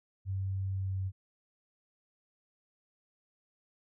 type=tone with pitch glide; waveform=sine; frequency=96.1 to 95.11 Hz; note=G2 to F#2; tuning=-34 to +48 cents; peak=-31 dBFS; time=0.25-1.12 s; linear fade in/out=50 ms; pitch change=-18 cents; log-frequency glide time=0.71-1 s; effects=none